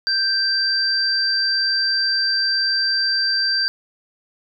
sine tone pair together, 1568 / 4699 Hz, G6 / D8, 0 / 0 cents, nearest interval octave + perfect fifth, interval 1900 cents, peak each -22 / -18 dBFS, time 0.07-3.68 s, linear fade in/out 0 ms, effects none

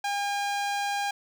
sawtooth tone with notch filter, 808 Hz, G#5, 48 cents flat, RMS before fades -29 dBFS, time 0.04-1.11 s, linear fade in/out 5 ms, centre 12000 Hz, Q 0.91, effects none

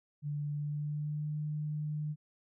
sine tone with pitch glide, 146.7 to 150.91 Hz, D3 to D3, -2 to +47 cents, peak -33 dBFS, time 0.22-2.16 s, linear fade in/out 50 ms, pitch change +49 cents, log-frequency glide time 0.52-1.35 s, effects none

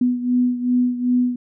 sine beating tone pair, 246.9 / 249.5 Hz, B3 / B3, 0 / +18 cents, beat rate 2.6 Hz, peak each -17 / -22 dBFS, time 0.01-1.36 s, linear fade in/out 5 ms, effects none

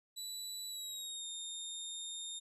25% pulse tone with pitch glide, 3951 to 3665 Hz, B7 to A#7, 0 to -30 cents, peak -37 dBFS, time 0.16-2.4 s, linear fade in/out 20 ms, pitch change -130 cents, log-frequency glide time 0.68-1.26 s, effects none

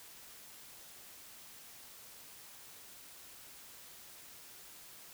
silence, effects white hiss -54 dBFS RMS until 5.13 s

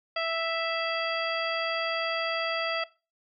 harmonic tone with a mistuned harmonic, 659.3 Hz, E5, in tune, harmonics 1 / 2 / 3 / 4 / 5 / 7, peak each -30 / -33 / -35 / -36 / -37 / -38 dBFS, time 0.16-2.84 s, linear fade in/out 5 ms, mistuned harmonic 7, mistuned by +42 cents, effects noise-tail reverb RT60 0.3 s tail -20 dB re dry

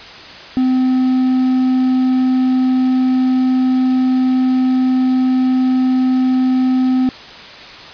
triangle tone, 256.9 Hz, C4, 32 cents flat, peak -9 dBFS, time 0.57-7.09 s, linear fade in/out 0 ms, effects white hiss -34 dBFS RMS until 7.93 s + resampled to 11025 Hz

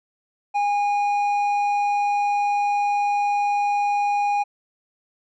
triangle tone with hard clipping, 818 Hz, G#5, 26 cents flat, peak -20 dBFS, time 0.54-4.44 s, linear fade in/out 20 ms, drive 9 dB, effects resampled to 16000 Hz

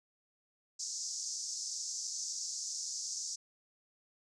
white band-pass noise, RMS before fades -40 dBFS, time 0.79-3.36 s, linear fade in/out 10 ms, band 5100 to 7000 Hz, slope 48 dB/octave, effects none

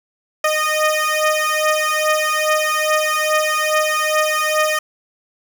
15% pulse beating tone pair, 615 / 617.4 Hz, D#5 / D#5, -20 / -14 cents, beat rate 2.4 Hz, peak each -12 / -12 dBFS, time 0.44-4.79 s, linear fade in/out 5 ms, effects none

